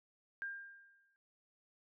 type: tone with exponential decay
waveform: sine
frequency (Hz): 1600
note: G6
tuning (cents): +35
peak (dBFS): -37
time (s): 0.42-1.16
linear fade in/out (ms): 0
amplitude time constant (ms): 160
effects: none